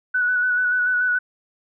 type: tone with vibrato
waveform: sine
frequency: 1482 Hz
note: F#6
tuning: 2 cents sharp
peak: -17 dBFS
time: 0.14-1.19 s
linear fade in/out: 10 ms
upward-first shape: square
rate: 6.9 Hz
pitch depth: 20 cents each way
effects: none